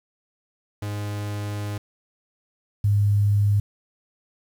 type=tone pair in turn; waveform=45% pulse / sine; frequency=103.4 / 102.33 Hz; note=G#2 / G#2; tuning=-7 / -25 cents; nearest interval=unison; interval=18 cents; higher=first; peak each=-27 / -16 dBFS; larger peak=second; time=0.82-1.78 / 2.84-3.6 s; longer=first; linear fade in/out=5 ms; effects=8-bit